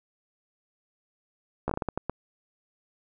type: slowing click train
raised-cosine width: 1 ms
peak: -14 dBFS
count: 9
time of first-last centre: 1.68-2.096 s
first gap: 14 ms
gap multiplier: 1.36
effects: none